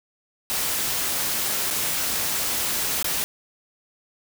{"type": "noise with dropouts", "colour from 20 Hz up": "white", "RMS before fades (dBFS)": -25, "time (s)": [0.5, 3.24], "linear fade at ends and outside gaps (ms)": 0, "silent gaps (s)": [[1.703, 1.709], [3.027, 3.044]], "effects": []}